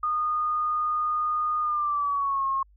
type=tone with pitch glide; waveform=sine; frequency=1227 to 1080.6 Hz; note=D#6 to C#6; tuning=-25 to -44 cents; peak=-23 dBFS; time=0.03-2.63 s; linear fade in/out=5 ms; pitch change=-219 cents; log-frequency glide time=1.61-2.46 s; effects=added 50 Hz sine -54 dBFS peak until 2.76 s